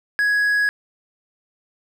triangle tone, 1668 Hz, G#6, 7 cents sharp, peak -14 dBFS, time 0.19-0.69 s, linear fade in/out 0 ms, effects none

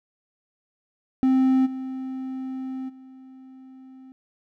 triangle tone with level steps, 261.6 Hz, C4, in tune, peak -14 / -27 / -41 dBFS, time 1.23-4.12 s, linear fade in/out 0 ms, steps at 1.65 / 2.88 s, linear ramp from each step 20 ms, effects none

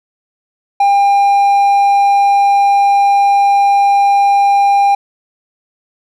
triangle tone, 801 Hz, G5, 37 cents sharp, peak -5 dBFS, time 0.8-4.95 s, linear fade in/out 5 ms, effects none

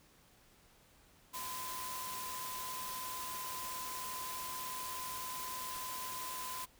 sine tone in noise, 1019 Hz, C6, 46 cents flat, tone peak -43 dBFS, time 1.33-6.66 s, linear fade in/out 20 ms, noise white, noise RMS -44 dBFS, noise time 1.33-6.66 s, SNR -2 dB, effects pink hiss -65 dBFS RMS until 6.79 s

